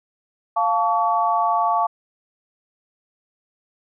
sine chord, F augmented, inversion none, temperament equal with one note detuned, 698.5 / 880 / 1133.3 Hz, F5 / A5 / C#6, 0 / 0 / +38 cents, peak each -21 dBFS, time 0.56-1.87 s, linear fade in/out 10 ms, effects none

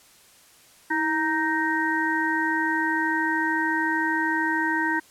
harmonic tone with a mistuned harmonic, 311.1 Hz, D#4, in tune, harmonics 1 / 3 / 5 / 6, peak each -27 / -27 / -27 / -27 dBFS, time 0.9-5 s, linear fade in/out 10 ms, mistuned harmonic 1, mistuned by +62 cents, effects white hiss -54 dBFS RMS until 5.1 s + low-pass 12000 Hz 12 dB/octave

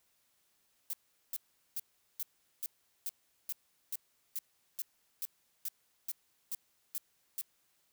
violet noise bursts, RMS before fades -37 dBFS, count 16, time 0.9-7.412 s, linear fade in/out 0 ms, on 32 ms, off 400 ms, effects white hiss -74 dBFS RMS until 7.92 s

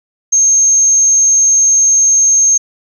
sine tone, 6410 Hz, G8, 38 cents sharp, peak -6 dBFS, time 0.32-2.58 s, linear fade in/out 10 ms, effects 8-bit

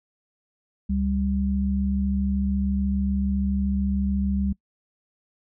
sine tone pair together, 70.36 / 197.3 Hz, C#2 / G3, +26 / +11 cents, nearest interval octave + tritone, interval 1785 cents, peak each -25 / -23 dBFS, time 0.89-4.53 s, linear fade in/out 10 ms, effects noise-tail reverb RT60 0.1 s tail -23 dB re dry

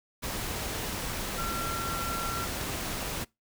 sine tone in noise, 1362 Hz, F6, 44 cents flat, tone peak -33 dBFS, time 1.37-2.46 s, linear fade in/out 20 ms, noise pink, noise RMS -34 dBFS, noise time 0.22-3.25 s, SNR -2 dB, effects noise-tail reverb RT60 0.2 s tail -23 dB re dry

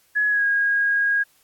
sine tone with pitch glide, 1688 to 1637.1 Hz, G#6 to G#6, +28 to -25 cents, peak -17 dBFS, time 0.15-1.24 s, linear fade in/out 20 ms, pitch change -53 cents, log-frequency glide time 0.28-0.45 s, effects white hiss -60 dBFS RMS until 1.43 s + AAC 64 kbps

